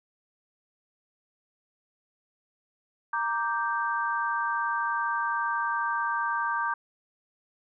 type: chord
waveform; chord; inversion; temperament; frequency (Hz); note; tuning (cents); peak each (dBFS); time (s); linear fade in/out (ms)
sine; G minor; first; equal; 932.3 / 1174.7 / 1568; Bb5 / D6 / G6; 0 / 0 / 0; -30; 3.13-6.74; 5
effects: none